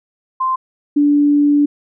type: tone pair in turn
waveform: sine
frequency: 1042 / 290.6 Hz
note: C6 / D4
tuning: -7 / -18 cents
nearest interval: octave + minor seventh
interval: 2211 cents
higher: first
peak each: -14 / -9 dBFS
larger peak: second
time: 0.4-0.56 / 0.96-1.66 s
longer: second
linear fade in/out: 10 ms
effects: none